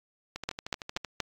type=two click trains; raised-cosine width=0.2 ms; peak=-19 / -12 dBFS; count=10 / 4; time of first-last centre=0.36-1.047 / 0.49-1.203 s; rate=13.1 / 4.21 Hz; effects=AAC 64 kbps